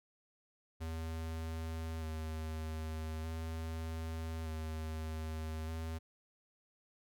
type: tone with vibrato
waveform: square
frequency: 80.1 Hz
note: E2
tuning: 49 cents flat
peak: -39 dBFS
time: 0.8-5.99 s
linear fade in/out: 20 ms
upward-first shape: square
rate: 0.41 Hz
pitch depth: 19 cents each way
effects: none